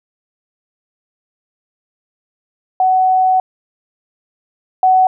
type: tone pair in turn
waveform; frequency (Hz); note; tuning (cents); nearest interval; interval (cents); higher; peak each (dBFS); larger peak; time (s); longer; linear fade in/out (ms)
sine; 748 / 748; F#5 / F#5; +19 / +19; unison; 0; neither; -9 / -7; second; 2.8-3.4 / 4.83-5.07; first; 2
effects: none